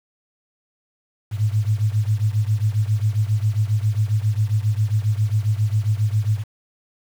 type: beating tone pair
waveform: sine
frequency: 103.83 / 111.23 Hz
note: G#2 / A2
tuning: 0 / +19 cents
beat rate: 7.4 Hz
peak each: -19 / -21 dBFS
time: 1.31-6.44 s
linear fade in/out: 50 ms
effects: 7-bit